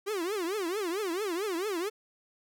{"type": "tone with vibrato", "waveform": "45% pulse", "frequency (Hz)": 378, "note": "F#4", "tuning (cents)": 37, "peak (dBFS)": -30, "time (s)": [0.06, 1.9], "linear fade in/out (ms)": 20, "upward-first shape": "triangle", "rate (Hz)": 4.5, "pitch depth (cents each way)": 290, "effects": []}